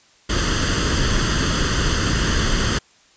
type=noise with comb filter; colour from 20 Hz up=pink; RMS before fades=-19 dBFS; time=0.29-2.79 s; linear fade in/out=10 ms; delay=0.64 ms; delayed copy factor=+0.7; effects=white hiss -54 dBFS RMS until 3.16 s + resampled to 16000 Hz